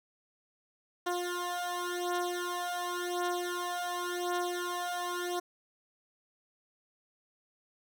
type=beating tone pair; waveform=15% pulse; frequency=353.6 / 354.51 Hz; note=F4 / F4; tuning=+22 / +26 cents; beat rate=0.91 Hz; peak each=-29 dBFS; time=1.06-5.4 s; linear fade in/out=10 ms; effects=none